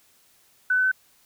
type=tone with pitch steps; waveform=sine; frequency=1500 / 1510.4 / 1520.9 Hz; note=F#6 / F#6 / F#6; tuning=+23 / +35 / +47 cents; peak=-18 dBFS; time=0.7-0.916 s; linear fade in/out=5 ms; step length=72 ms; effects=white hiss -60 dBFS RMS until 1.25 s